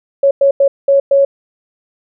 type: tone bursts at uneven times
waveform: sine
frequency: 554.4 Hz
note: C#5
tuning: in tune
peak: -6 dBFS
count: 5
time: 0.23-0.31 / 0.41-0.51 / 0.6-0.68 / 0.88-1 / 1.11-1.25 s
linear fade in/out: 5 ms
effects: none